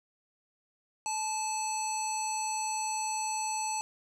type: tone with low-pass filter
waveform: square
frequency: 870 Hz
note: A5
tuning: 20 cents flat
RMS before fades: -33 dBFS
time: 1.06-3.81 s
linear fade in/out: 0 ms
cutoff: 7500 Hz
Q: 8.2
effects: none